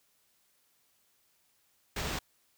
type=noise with sample-and-hold; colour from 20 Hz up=pink; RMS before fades=-35 dBFS; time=1.96-2.19 s; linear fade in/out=5 ms; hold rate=11025 Hz; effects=white hiss -71 dBFS RMS until 2.57 s